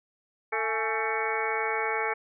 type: harmonic tone with a mistuned harmonic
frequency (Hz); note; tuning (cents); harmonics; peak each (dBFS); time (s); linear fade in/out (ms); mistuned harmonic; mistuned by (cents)
222.8; A3; +22; 2 / 3 / 4 / 5 / 6 / 7 / 8 / 9 / 10; -32 / -40 / -32 / -38 / -35 / -38 / -36 / -41 / -32; 0.52-2.14; 10; 4; -81
effects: none